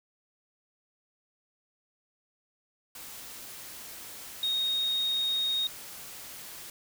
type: tone in noise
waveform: sine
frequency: 3729 Hz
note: A#7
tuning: in tune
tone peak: -26 dBFS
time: 4.43-5.67 s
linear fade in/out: 2 ms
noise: white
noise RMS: -44 dBFS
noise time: 2.95-6.7 s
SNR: +15 dB
effects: none